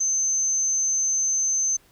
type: tone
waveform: sine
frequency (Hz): 6220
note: G8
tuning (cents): -14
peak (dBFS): -20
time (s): 0-1.77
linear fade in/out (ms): 10
effects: pink hiss -58 dBFS RMS until 1.91 s